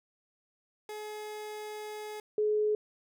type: tone pair in turn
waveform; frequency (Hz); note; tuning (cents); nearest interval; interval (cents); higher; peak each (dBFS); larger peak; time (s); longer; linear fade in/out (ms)
30% pulse / sine; 424.2 / 424.2; G#4 / G#4; +37 / +37; unison; 0; neither; -36 / -25; second; 0.89-2.2 / 2.38-2.75; first; 2
effects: none